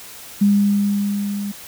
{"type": "tone with level ramp", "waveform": "sine", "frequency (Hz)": 202.6, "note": "G#3", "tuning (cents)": -43, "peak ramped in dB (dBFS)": [-10, -23], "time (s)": [0.41, 1.52], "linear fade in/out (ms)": 10, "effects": ["white hiss -38 dBFS RMS until 1.67 s"]}